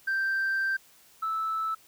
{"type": "tone pair in turn", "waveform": "sine", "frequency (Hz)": [1568, 1312.3], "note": ["G6", "E6"], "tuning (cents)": [0, -8], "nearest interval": "minor third", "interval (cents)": 308, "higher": "first", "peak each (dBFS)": [-23, -26], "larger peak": "first", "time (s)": [[0.07, 0.77], [1.22, 1.75]], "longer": "first", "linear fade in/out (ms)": 10, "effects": ["tanh soft clip ceiling -23 dBFS", "white hiss -58 dBFS RMS until 1.87 s"]}